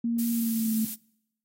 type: tone with pitch glide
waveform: sine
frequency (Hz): 233.1 to 220.9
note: A#3 to A3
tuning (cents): 0 to +7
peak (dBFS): -24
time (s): 0.04-0.85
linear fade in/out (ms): 5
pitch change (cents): -93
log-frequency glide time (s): 0.34-0.71
type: noise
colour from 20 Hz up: violet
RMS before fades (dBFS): -33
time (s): 0.18-0.95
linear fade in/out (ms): 10
effects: noise-tail reverb RT60 0.8 s tail -25 dB re dry + AAC 48 kbps